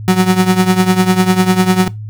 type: tone with tremolo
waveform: 35% pulse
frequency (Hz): 185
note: F#3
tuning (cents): 0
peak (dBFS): -3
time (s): 0.08-1.88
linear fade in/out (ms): 0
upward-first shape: triangle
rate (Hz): 10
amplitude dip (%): 80
effects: noise-tail reverb RT60 0.2 s tail -19 dB re dry + added 107 Hz sine -23 dBFS peak until 2.09 s